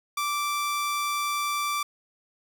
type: tone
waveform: sawtooth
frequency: 1170 Hz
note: D6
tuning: 7 cents flat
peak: -22 dBFS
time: 0.17-1.83 s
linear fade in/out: 5 ms
effects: none